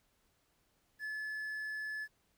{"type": "tone with quantisation", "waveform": "triangle", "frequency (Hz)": 1723, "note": "A6", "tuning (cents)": -37, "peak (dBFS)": -36, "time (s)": [0.99, 2.08], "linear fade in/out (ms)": 50, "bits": 11, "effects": ["pink hiss -75 dBFS RMS until 2.37 s"]}